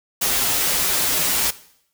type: noise with comb filter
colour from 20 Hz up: white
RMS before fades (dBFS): -20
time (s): 0.21-1.51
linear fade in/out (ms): 10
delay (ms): 9.1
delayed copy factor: -0.8
effects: noise-tail reverb RT60 0.7 s tail -18 dB re dry